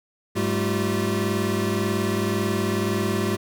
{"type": "tone cluster", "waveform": "square", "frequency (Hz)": [102.8, 195.6, 217.4, 348.6, 387], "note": ["G#2", "G3", "A3", "F4", "G4"], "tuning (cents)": [-17, -4, -21, -3, -22], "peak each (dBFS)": -29, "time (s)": [0.35, 3.37], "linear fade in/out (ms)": 20, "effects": []}